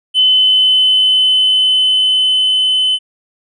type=tone with level ramp; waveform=triangle; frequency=3034 Hz; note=F#7; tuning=43 cents sharp; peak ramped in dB=-3 to -8 dBFS; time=0.14-2.99 s; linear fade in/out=50 ms; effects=tanh soft clip ceiling -5 dBFS + resampled to 24000 Hz